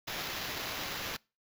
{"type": "noise with sample-and-hold", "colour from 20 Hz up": "blue", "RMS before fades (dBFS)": -38, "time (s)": [0.07, 1.17], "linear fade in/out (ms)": 10, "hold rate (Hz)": 8820, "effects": ["noise-tail reverb RT60 0.3 s tail -25 dB re dry"]}